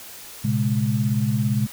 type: tone cluster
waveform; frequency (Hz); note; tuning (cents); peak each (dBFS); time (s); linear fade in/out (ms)
sine; 115.7 / 133.3 / 208.4; A#2 / C3 / G#3; -13 / +33 / +6; -23; 0.44-1.67; 10
effects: white hiss -40 dBFS RMS until 1.72 s